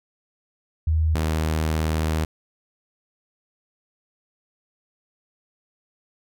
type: tone pair in turn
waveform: sine / sawtooth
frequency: 79.3 / 78.75 Hz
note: D#2 / D#2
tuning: +33 / +21 cents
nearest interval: unison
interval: 12 cents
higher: first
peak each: -17 dBFS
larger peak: neither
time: 0.87-1.15 / 1.15-2.25 s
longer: second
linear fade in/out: 5 ms
effects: none